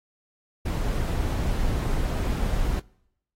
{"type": "noise", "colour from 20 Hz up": "brown", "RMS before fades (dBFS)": -25, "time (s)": [0.65, 2.8], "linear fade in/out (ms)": 10, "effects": ["noise-tail reverb RT60 0.8 s tail -25 dB re dry", "AAC 48 kbps"]}